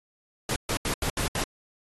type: noise bursts at uneven times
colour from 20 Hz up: pink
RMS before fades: -28 dBFS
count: 6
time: 0.49-0.56 / 0.69-0.77 / 0.85-0.94 / 1.02-1.1 / 1.17-1.28 / 1.35-1.44 s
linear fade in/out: 2 ms
effects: AAC 32 kbps